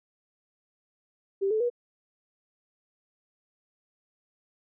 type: tone with pitch steps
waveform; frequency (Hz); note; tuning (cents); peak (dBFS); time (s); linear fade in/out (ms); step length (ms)
sine; 392 / 435 / 482.6; G4 / A4 / B4; 0 / -20 / -40; -23; 1.41-1.701; 20; 97
effects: none